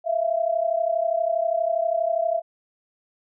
sine tone pair together, 650 / 682.4 Hz, E5 / F5, -24 / -40 cents, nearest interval minor second, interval 84 cents, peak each -23 dBFS, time 0.04-2.42 s, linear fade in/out 50 ms, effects none

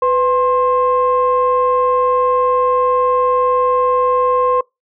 sine tone pair together, 500 / 1059.5 Hz, B4 / C6, +21 / +21 cents, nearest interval octave + minor second, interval 1300 cents, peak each -13 dBFS, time 0.02-4.61 s, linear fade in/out 5 ms, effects noise-tail reverb RT60 0.2 s tail -25 dB re dry + tanh soft clip ceiling -5 dBFS

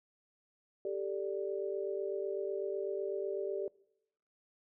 sine chord, G suspended second, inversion none, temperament equal, 392 / 440 / 587.3 Hz, G4 / A4 / D5, 0 / 0 / 0 cents, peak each -36 / -40 / -40 dBFS, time 0.85-3.68 s, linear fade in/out 2 ms, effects noise-tail reverb RT60 0.8 s tail -23 dB re dry

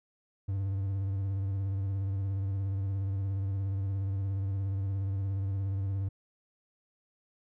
triangle tone with vibrato, 97.5 Hz, G2, 9 cents flat, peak -27 dBFS, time 0.48-6.09 s, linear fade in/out 10 ms, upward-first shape sine, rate 17 Hz, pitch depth 42 cents each way, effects none

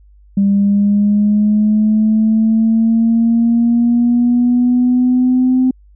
sine linear sweep, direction up, 198.1 to 257.7 Hz, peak -8 dBFS, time 0.37-5.71 s, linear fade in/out 5 ms, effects tanh soft clip ceiling -4 dBFS + added 50 Hz sine -42 dBFS peak until 5.95 s

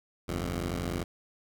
10% pulse tone pair together, 50.17 / 87 Hz, G1 / F2, +41 / -6 cents, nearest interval minor seventh, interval 953 cents, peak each -26 / -25 dBFS, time 0.28-1.04 s, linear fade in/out 10 ms, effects none

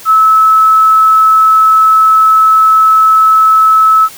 sine tone, 1300 Hz, E6, 24 cents flat, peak -3 dBFS, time 0.05-4.09 s, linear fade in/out 50 ms, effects white hiss -32 dBFS RMS until 4.17 s

